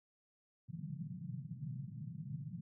white band-pass noise, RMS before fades -45 dBFS, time 0.68-2.61 s, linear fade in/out 10 ms, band 120 to 180 Hz, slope 48 dB/octave, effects none

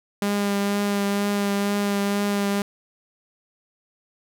sawtooth tone with vibrato, 202 Hz, G#3, 48 cents flat, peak -17 dBFS, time 0.22-2.62 s, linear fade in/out 2 ms, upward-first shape triangle, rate 2.1 Hz, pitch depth 17 cents each way, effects none

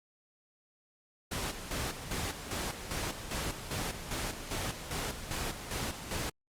pink noise with tremolo, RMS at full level -35 dBFS, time 1.31-6.3 s, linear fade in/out 10 ms, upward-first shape square, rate 2.5 Hz, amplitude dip 60%, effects low-pass 12000 Hz 12 dB/octave + Opus 48 kbps

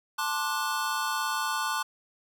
square chord, D dominant seventh, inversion second, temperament just, 881 / 1057.2 / 1174.7 / 1468.3 Hz, A5 / C6 / D6 / F#6, +2 / +18 / 0 / -14 cents, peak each -34 dBFS, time 0.18-1.83 s, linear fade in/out 10 ms, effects none

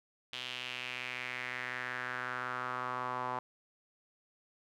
sawtooth tone with band-pass filter sweep, 125.5 Hz, B2, 28 cents sharp, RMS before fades -39 dBFS, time 0.33-3.39 s, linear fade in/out 0 ms, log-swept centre 3200 to 970 Hz, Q 3.5, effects none

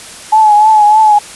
sine tone with vibrato, 853 Hz, G#5, 46 cents sharp, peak -3 dBFS, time 0.32-1.19 s, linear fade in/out 10 ms, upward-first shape triangle, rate 3.3 Hz, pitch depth 56 cents each way, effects white hiss -30 dBFS RMS until 1.35 s + resampled to 24000 Hz

